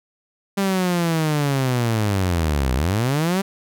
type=linear two-way sweep; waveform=sawtooth; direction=down then up; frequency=199.3 to 60.9 to 199.3 Hz; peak=-14 dBFS; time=0.57-3.42 s; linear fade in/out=10 ms; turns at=2.74 s; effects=none